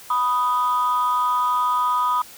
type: tone pair together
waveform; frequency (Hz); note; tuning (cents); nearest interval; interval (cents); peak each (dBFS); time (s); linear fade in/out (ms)
sine; 987.8 / 1244.5; B5 / D#6; 0 / 0; major third; 400; -19; 0.1-2.22; 5
effects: tanh soft clip ceiling -13 dBFS + white hiss -43 dBFS RMS until 2.37 s